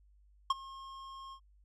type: tone with ADSR envelope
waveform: square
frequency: 1075 Hz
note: C6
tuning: 47 cents sharp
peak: -24 dBFS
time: 0.5-1.4 s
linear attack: 5 ms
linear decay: 25 ms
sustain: -22 dB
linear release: 76 ms
effects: added 50 Hz sine -61 dBFS peak until 1.64 s + low-pass 5000 Hz 12 dB/octave